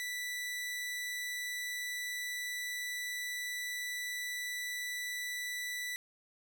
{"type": "tone", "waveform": "sawtooth", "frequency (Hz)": 1973, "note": "B6", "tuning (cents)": -2, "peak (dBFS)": -33, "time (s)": [0, 5.96], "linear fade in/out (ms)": 0, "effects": []}